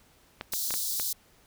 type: clicks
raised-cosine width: 0.3 ms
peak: -18 dBFS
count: 5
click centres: 0.411 / 0.536 / 0.707 / 0.74 / 0.998 s
type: high-pass noise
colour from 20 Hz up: white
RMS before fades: -31 dBFS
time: 0.52-1.13 s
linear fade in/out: 5 ms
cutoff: 3800 Hz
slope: 48 dB/octave
effects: pink hiss -61 dBFS RMS until 1.46 s